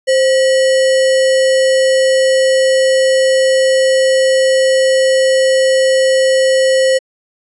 sine tone with sample-and-hold, 525 Hz, C5, 6 cents sharp, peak -8 dBFS, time 0.07-6.99 s, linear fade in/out 20 ms, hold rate 2450 Hz, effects resampled to 24000 Hz

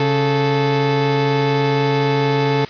30% pulse tone pair together, 138.06 / 438.3 Hz, C#3 / A4, -7 / -7 cents, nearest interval octave + minor sixth, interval 2000 cents, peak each -15 dBFS, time 0-2.65 s, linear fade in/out 2 ms, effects white hiss -36 dBFS RMS until 2.69 s + resampled to 11025 Hz

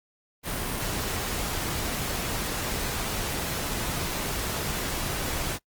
pink noise, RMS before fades -30 dBFS, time 0.43-5.59 s, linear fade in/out 50 ms, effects noise-tail reverb RT60 0.1 s tail -23 dB re dry + Opus 32 kbps

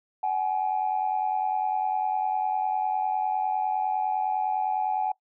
sine tone pair together, 754.1 / 844 Hz, F#5 / G#5, +33 / +28 cents, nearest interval major second, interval 195 cents, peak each -26 dBFS, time 0.23-5.12 s, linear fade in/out 5 ms, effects noise-tail reverb RT60 0.1 s tail -21 dB re dry + tanh soft clip ceiling -17 dBFS

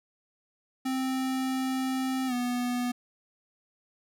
square tone with pitch glide, 261.5 to 245.4 Hz, C4 to B3, -1 to -11 cents, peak -28 dBFS, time 0.85-2.92 s, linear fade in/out 10 ms, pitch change -110 cents, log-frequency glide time 2.27-2.33 s, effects none

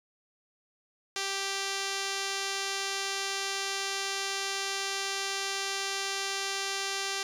5% pulse tone with low-pass filter, 392 Hz, G4, in tune, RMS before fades -33 dBFS, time 1.16-7.23 s, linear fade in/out 2 ms, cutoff 7500 Hz, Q 5.4, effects 9-bit

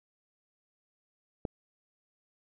click, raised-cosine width 2 ms, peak -19 dBFS, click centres 1.452 s, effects none

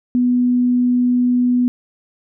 sine tone, 246.8 Hz, B3, 1 cent flat, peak -12 dBFS, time 0.15-1.68 s, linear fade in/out 0 ms, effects none

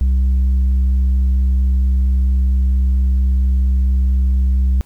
triangle tone with tanh clipping, 64.6 Hz, C2, 21 cents flat, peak -12 dBFS, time 0.01-4.81 s, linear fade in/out 0 ms, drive 8 dB, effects pink hiss -53 dBFS RMS until 4.85 s

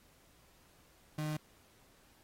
35% pulse tone, 152.9 Hz, D#3, 30 cents flat, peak -33 dBFS, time 1.18-1.37 s, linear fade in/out 5 ms, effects pink hiss -66 dBFS RMS until 2.23 s + AAC 48 kbps

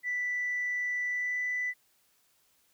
sine tone with pitch glide, 1975.5 to 1988.1 Hz, B6 to B6, 0 to +11 cents, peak -28 dBFS, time 0.03-1.74 s, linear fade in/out 50 ms, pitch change +11 cents, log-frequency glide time 1.08-1.41 s, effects tanh soft clip ceiling -25 dBFS + white hiss -69 dBFS RMS until 2.73 s

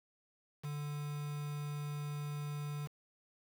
triangle tone with quantisation, 146.83 Hz, D3, in tune, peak -36 dBFS, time 0.63-2.88 s, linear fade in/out 20 ms, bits 8, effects none

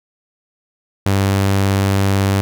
sawtooth tone, 98 Hz, G2, in tune, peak -9 dBFS, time 1.06-2.41 s, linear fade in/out 0 ms, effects none

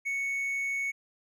triangle tone, 2217 Hz, C#7, in tune, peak -27 dBFS, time 0.05-0.92 s, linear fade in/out 20 ms, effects none

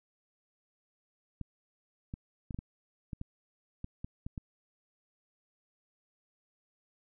clicks, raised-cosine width 5 ms, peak -26 dBFS, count 11, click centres 1.413 / 2.139 / 2.508 / 2.545 / 2.589 / 3.132 / 3.214 / 3.844 / 4.045 / 4.265 / 4.378 s, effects none

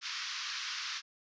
white band-pass noise, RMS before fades -39 dBFS, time 0.01-1.02 s, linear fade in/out 50 ms, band 1100 to 5800 Hz, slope 48 dB/octave, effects resampled to 16000 Hz

